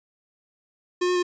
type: tone with pitch steps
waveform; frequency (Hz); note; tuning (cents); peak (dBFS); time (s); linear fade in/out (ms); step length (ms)
square; 358.2 / 360.9 / 356.3; F4 / F#4 / F4; +44 / -43 / +35; -21; 1.01-1.229; 10; 73
effects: resampled to 16000 Hz